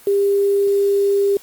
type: tone with quantisation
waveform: sine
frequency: 400 Hz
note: G4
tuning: 35 cents sharp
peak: -13 dBFS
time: 0.07-1.37 s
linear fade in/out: 2 ms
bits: 6
effects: white hiss -45 dBFS RMS until 1.42 s + Opus 32 kbps